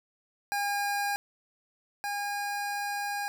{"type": "tone pair in turn", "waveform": "25% pulse", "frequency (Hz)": [811, 814.1], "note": ["G#5", "G#5"], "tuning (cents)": [-41, -35], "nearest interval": "unison", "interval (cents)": 6, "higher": "second", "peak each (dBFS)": [-24, -27], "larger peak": "first", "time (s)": [[0.52, 1.16], [2.04, 3.28]], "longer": "second", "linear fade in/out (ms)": 0, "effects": ["10-bit"]}